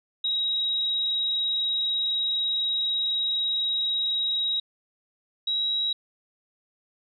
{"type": "tone pair in turn", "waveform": "sine", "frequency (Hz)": [3819, 3852], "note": ["A#7", "B7"], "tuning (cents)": [41, -44], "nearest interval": "unison", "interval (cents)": 15, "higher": "second", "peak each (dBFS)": [-23, -23], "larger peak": "neither", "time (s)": [[0.24, 4.6], [5.47, 5.93]], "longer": "first", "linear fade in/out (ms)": 5, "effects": []}